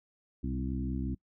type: harmonic tone with a mistuned harmonic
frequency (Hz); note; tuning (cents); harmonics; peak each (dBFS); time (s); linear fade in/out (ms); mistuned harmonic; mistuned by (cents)
65.7; C2; +8; 1 / 2 / 3 / 4 / 5; -35 / -39 / -38 / -37 / -43; 0.43-1.15; 10; 2; -48
effects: noise-tail reverb RT60 0.1 s tail -22 dB re dry